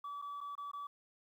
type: tone with dropouts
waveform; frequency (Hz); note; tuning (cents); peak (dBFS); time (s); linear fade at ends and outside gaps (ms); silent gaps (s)
sine; 1148; D6; -40; -39; 0.04-0.87; 5; 0.217-0.222 / 0.406-0.411 / 0.553-0.578 / 0.715-0.733
effects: tanh soft clip ceiling -39 dBFS + 12-bit